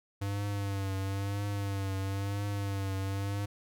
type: tone with vibrato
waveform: square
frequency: 99 Hz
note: G2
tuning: 18 cents sharp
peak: -32 dBFS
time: 0.21-3.46 s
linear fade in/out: 10 ms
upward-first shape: triangle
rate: 1 Hz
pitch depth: 54 cents each way
effects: none